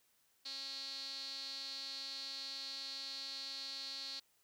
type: tone with band-pass filter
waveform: sawtooth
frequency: 272.6 Hz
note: C#4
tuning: 29 cents flat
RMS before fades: -45 dBFS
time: 0.45-4.2 s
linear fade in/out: 10 ms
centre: 4300 Hz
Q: 9.5
effects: white hiss -74 dBFS RMS until 4.43 s